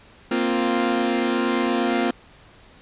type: chord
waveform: sawtooth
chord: Bb suspended second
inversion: none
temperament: equal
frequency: 233.1 / 261.6 / 349.2 Hz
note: Bb3 / C4 / F4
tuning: 0 / 0 / 0 cents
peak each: -20 dBFS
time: 0.31-2.11 s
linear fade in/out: 5 ms
effects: pink hiss -50 dBFS RMS until 2.81 s + resampled to 8000 Hz